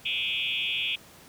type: tone with frequency modulation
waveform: sine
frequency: 2915 Hz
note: F#7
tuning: 26 cents flat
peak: -26 dBFS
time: 0.05-0.96 s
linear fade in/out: 10 ms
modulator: 129 Hz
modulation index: 4.2
effects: pink hiss -51 dBFS RMS until 1.28 s + high-pass 80 Hz 12 dB/octave